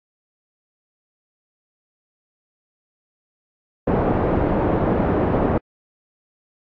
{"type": "low-pass noise", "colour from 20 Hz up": "white", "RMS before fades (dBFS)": -19, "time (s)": [3.87, 5.58], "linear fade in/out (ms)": 5, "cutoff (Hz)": 520, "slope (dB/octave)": 12, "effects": ["low-pass 2000 Hz 12 dB/octave", "AAC 48 kbps"]}